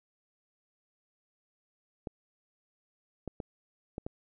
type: clicks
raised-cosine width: 2 ms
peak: -23 dBFS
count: 5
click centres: 2.072 / 3.277 / 3.402 / 3.981 / 4.065 s
effects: none